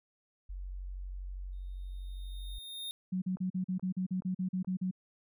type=tone; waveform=sine; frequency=46.25 Hz; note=F#1; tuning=in tune; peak=-38 dBFS; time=0.49-2.59 s; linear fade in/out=10 ms
type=tone with exponential growth; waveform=square; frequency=3680 Hz; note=A#7; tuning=23 cents flat; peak=-37 dBFS; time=1.53-2.91 s; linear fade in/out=0 ms; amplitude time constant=300 ms
type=tone bursts; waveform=sine; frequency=185 Hz; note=F#3; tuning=in tune; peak=-30 dBFS; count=13; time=3.12-4.912 s; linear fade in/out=10 ms; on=100 ms; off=41 ms
type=click train; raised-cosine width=1 ms; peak=-39 dBFS; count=4; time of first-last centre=3.37-4.647 s; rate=2.35 Hz
effects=none